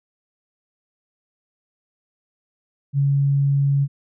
sine tone, 140 Hz, C#3, 18 cents sharp, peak -15 dBFS, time 2.93-3.88 s, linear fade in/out 50 ms, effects none

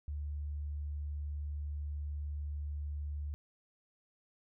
sine tone, 73.42 Hz, D2, in tune, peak -36 dBFS, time 0.08-3.34 s, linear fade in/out 0 ms, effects none

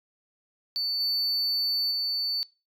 sine tone with level steps, 4500 Hz, C#8, 25 cents sharp, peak -24 / -21 / -24 dBFS, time 0.76-2.43 s, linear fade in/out 0 ms, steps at 1 / 1.91 s, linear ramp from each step 5 ms, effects noise-tail reverb RT60 0.3 s tail -24 dB re dry + tanh soft clip ceiling -23 dBFS

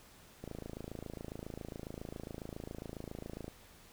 click train, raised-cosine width 2 ms, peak -29 dBFS, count 84, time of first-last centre 0.44-3.48 s, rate 27.3 Hz, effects pink hiss -59 dBFS RMS until 3.92 s

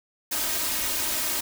white noise with comb filter, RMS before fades -27 dBFS, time 0.31-1.41 s, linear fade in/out 10 ms, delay 3.2 ms, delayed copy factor +0.8, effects none

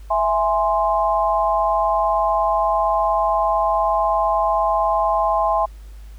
sine chord, E augmented, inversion none, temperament equal, 659.3 / 830.6 / 1046.5 Hz, E5 / G#5 / B#5, 0 / 0 / 0 cents, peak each -20 dBFS, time 0.1-5.66 s, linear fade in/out 10 ms, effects added 51 Hz sine -35 dBFS peak until 6.18 s + pink hiss -54 dBFS RMS until 6.18 s

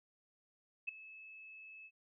sine tone with ADSR envelope, 2601 Hz, E7, 24 cents flat, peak -33 dBFS, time 0.87-1.91 s, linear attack 17 ms, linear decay 8 ms, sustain -18 dB, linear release 54 ms, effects none

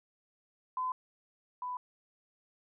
sine tone pair in turn, 1018 / 995.3 Hz, C6 / B5, -48 / +13 cents, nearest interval unison, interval 39 cents, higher first, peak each -31 / -35 dBFS, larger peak first, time 0.77-0.92 / 1.62-1.77 s, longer neither, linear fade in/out 2 ms, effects none

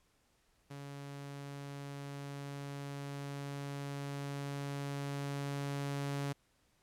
sawtooth tone with level ramp, 141 Hz, C#3, 30 cents sharp, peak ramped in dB -41 to -31 dBFS, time 0.7-6.33 s, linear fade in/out 10 ms, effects pink hiss -73 dBFS RMS until 6.82 s + low-pass 12000 Hz 12 dB/octave

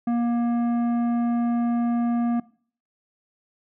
sine tone with tanh clipping, 236.8 Hz, A#3, 27 cents sharp, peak -22 dBFS, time 0.07-2.4 s, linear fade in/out 5 ms, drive 11 dB, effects noise-tail reverb RT60 0.5 s tail -21 dB re dry

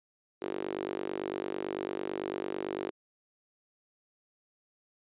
sawtooth tone with high-pass filter, 48.97 Hz, G1, 1 cent flat, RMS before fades -36 dBFS, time 0.41-2.91 s, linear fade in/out 20 ms, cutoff 370 Hz, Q 4.3, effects resampled to 8000 Hz

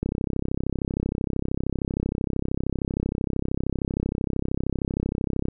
click train, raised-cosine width 3 ms, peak -12 dBFS, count 181, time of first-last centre 0.03-5.485 s, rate 33 Hz, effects none

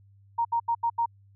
sine tone bursts at uneven times, 932.3 Hz, A#5, in tune, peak -22 dBFS, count 5, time 0.38-0.45 / 0.52-0.6 / 0.68-0.75 / 0.83-0.9 / 0.98-1.06 s, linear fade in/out 10 ms, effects added 99 Hz sine -54 dBFS peak until 1.35 s

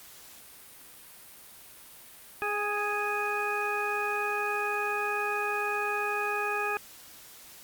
harmonic tone with a mistuned harmonic, 415.3 Hz, G#4, in tune, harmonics 1 / 2 / 3 / 4 / 6, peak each -34 / -34 / -34 / -34 / -34 dBFS, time 2.42-6.77 s, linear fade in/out 0 ms, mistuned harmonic 2, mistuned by -17 cents, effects white hiss -50 dBFS RMS until 7.63 s + Opus 48 kbps

